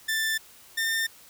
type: tone pair in turn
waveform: sawtooth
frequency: 1771 / 1806.1 Hz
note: A6 / A6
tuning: +11 / +45 cents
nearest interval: unison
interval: 34 cents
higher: second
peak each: -21 dBFS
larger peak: neither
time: 0.08-0.38 / 0.77-1.07 s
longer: neither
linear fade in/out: 10 ms
effects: white hiss -52 dBFS RMS until 1.29 s